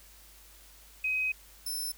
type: tone pair in turn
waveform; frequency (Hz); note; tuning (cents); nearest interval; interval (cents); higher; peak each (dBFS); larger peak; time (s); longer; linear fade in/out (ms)
sine / 10% pulse; 2525 / 5313; D#7 / E8; +25 / +13; octave + minor second; 1288; second; -27; neither; 1.04-1.32 / 1.66-1.92; first; 5
effects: added 50 Hz sine -57 dBFS peak until 1.97 s + white hiss -56 dBFS RMS until 1.97 s